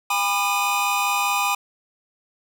square tone cluster, 807 / 991 / 1210 / 2486 Hz, G#5 / B5 / D#6 / D#7, -50 / +6 / -49 / -2 cents, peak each -26 dBFS, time 0.1-1.55 s, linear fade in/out 5 ms, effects none

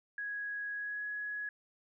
sine tone with pitch glide, 1662 to 1679.4 Hz, G#6 to G#6, +1 to +19 cents, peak -36 dBFS, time 0.18-1.49 s, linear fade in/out 2 ms, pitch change +18 cents, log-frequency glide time 0.74-1.04 s, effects none

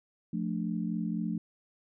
sine chord, D minor, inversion first, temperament just, 176.2 / 220.2 / 293.7 Hz, F3 / A3 / D4, +16 / +2 / 0 cents, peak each -33 / -33 / -38 dBFS, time 0.33-1.38 s, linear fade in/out 5 ms, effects none

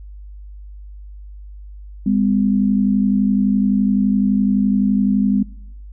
sine tone pair together, 202.3 / 254.1 Hz, G#3 / B3, -45 / +49 cents, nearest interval major third, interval 394 cents, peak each -15 / -18 dBFS, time 2.06-5.43 s, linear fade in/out 5 ms, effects noise-tail reverb RT60 0.8 s tail -22 dB re dry + added 50 Hz sine -33 dBFS peak until 5.92 s

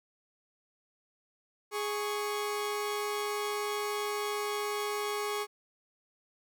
sawtooth tone pair together, 415.3 / 1108.7 Hz, G#4 / C#6, 0 / 0 cents, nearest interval octave + perfect fourth, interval 1700 cents, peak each -29 / -33 dBFS, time 1.71-5.47 s, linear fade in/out 50 ms, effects none

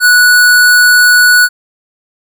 square tone, 1473 Hz, F#6, 8 cents flat, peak -4 dBFS, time 0-1.49 s, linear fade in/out 50 ms, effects none

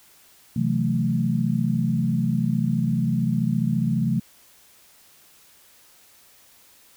sine chord, F# half-diminished seventh, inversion second, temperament equal, 130.81 / 164.81 / 185 / 220 Hz, C3 / E3 / F#3 / A3, 0 / 0 / 0 / 0 cents, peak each -25 / -25 / -27 / -24 dBFS, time 0.56-4.2 s, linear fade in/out 5 ms, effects white hiss -54 dBFS RMS until 6.96 s

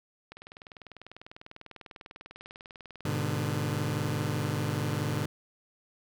click train, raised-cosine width 0.3 ms, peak -29 dBFS, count 59, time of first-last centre 0.32-3.206 s, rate 20.1 Hz
sawtooth chord, G# diminished, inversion none, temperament just, 103.83 / 124.59 / 149.51 Hz, G#2 / B2 / D3, 0 / +16 / +31 cents, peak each -29 / -30 / -28 dBFS, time 3.05-5.26 s, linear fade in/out 5 ms
effects none

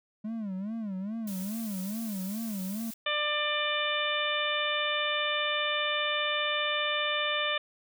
triangle tone with vibrato, 206.5 Hz, G#3, 10 cents flat, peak -30 dBFS, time 0.24-2.91 s, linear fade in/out 10 ms, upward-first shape sine, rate 2.4 Hz, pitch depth 180 cents each way
blue noise, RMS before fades -43 dBFS, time 1.27-2.94 s, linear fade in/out 5 ms
harmonic tone, 595 Hz, D5, 22 cents sharp, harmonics 1 / 2 / 3 / 4 / 5 / 6, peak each -34 / -34 / -34 / -34 / -34 / -34 dBFS, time 3.06-7.58 s, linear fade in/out 5 ms
effects none

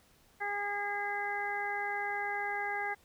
harmonic tone, 407.7 Hz, G#4, 32 cents flat, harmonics 1 / 2 / 3 / 4 / 5, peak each -43 / -36 / -46 / -38 / -38 dBFS, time 0.4-2.95 s, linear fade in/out 20 ms, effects pink hiss -65 dBFS RMS until 3.04 s

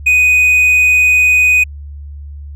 triangle tone, 2492 Hz, D#7, 2 cents sharp, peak -5 dBFS, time 0.06-1.64 s, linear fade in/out 10 ms, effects added 72 Hz sine -26 dBFS peak until 2.55 s

